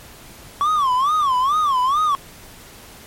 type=tone with vibrato; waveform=triangle; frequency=1116 Hz; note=C#6; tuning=11 cents sharp; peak=-13 dBFS; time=0.61-2.15 s; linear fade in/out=0 ms; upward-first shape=sine; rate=2.3 Hz; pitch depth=200 cents each way; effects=pink hiss -42 dBFS RMS until 3.06 s + MP3 64 kbps